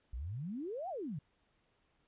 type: exponential two-way sweep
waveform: sine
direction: up then down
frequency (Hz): 53.5 to 795 to 130.6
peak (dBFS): -38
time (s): 0.13-1.19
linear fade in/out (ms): 5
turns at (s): 0.89
effects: pink hiss -75 dBFS RMS until 2.07 s + resampled to 8000 Hz